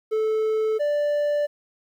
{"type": "tone pair in turn", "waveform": "triangle", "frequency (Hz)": [436.5, 587], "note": ["A4", "D5"], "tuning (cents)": [-14, -1], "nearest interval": "perfect fourth", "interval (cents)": 513, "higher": "second", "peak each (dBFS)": -18, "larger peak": "neither", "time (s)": [[0.11, 0.79], [0.79, 1.47]], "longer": "neither", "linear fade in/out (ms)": 20, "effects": ["10-bit"]}